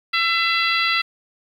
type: harmonic tone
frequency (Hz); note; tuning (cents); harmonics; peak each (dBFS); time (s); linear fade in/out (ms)
672; E5; +33; 2 / 3 / 4 / 5 / 6 / 7; -23 / -22 / -23 / -26 / -27 / -29; 0.13-1.02; 10
effects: 8-bit